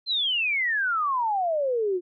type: exponential sweep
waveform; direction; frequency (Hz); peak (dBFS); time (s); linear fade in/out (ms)
sine; down; 4186 to 345.4; -22; 0.06-2.01; 50
effects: none